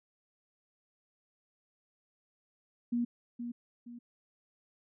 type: tone with echo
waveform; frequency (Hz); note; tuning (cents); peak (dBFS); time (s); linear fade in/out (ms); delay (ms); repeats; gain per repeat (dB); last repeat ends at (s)
sine; 238.9; A#3; +43; -28; 2.92-3.05; 10; 470; 2; -8; 3.99
effects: none